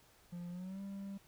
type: tone with pitch glide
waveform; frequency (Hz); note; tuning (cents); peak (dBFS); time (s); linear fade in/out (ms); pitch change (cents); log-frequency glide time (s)
triangle; 174.61 to 197.13; F3 to G3; 0 to +10; -40; 0.32-1.18; 10; +210; 0.5-0.81
effects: pink hiss -66 dBFS RMS until 1.27 s